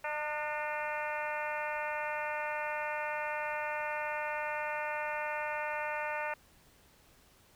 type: harmonic tone with a mistuned harmonic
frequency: 301.6 Hz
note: D4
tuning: 46 cents sharp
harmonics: 2 / 3 / 4 / 5 / 6 / 7 / 8 / 9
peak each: -39 / -38 / -45 / -41 / -42 / -45 / -44 / -48 dBFS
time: 0.04-6.34 s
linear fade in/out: 5 ms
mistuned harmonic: 5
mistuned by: -44 cents
effects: pink hiss -63 dBFS RMS until 7.55 s